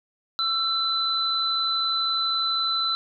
sine tone pair together, 1338 / 4014 Hz, E6 / B7, +25 / +27 cents, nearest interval octave + perfect fifth, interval 1902 cents, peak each -27 / -23 dBFS, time 0.39-2.95 s, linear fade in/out 0 ms, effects none

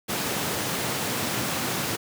pink high-pass noise, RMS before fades -28 dBFS, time 0.08-1.97 s, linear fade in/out 20 ms, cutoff 110 Hz, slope 24 dB/octave, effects none

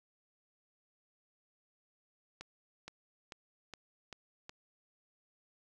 accelerating click train, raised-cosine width 0.2 ms, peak -28 dBFS, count 6, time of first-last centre 2.41-4.494 s, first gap 470 ms, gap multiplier 0.94, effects none

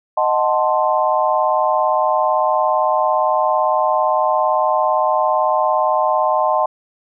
sine chord, D# diminished seventh, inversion none, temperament equal, 622.3 / 740 / 880 / 1046.5 Hz, D#5 / F#5 / A5 / C6, 0 / 0 / 0 / 0 cents, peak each -18 / -20 / -19 / -19 dBFS, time 0.17-6.66 s, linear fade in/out 5 ms, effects none

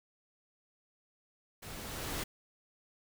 pink noise with level ramp, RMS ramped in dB -47 to -36 dBFS, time 1.62-2.24 s, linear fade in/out 10 ms, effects none

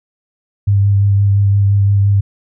sine tone with vibrato, 100 Hz, G2, 35 cents sharp, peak -8 dBFS, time 0.67-2.21 s, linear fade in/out 10 ms, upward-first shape sine, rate 5.8 Hz, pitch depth 17 cents each way, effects none

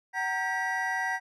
triangle tone cluster, 754 / 928 / 1592 / 1937 Hz, F#5 / A#5 / G6 / B6, +32 / -8 / +26 / -34 cents, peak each -31 / -34 / -33 / -29 dBFS, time 0.13-1.2 s, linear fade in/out 50 ms, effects none

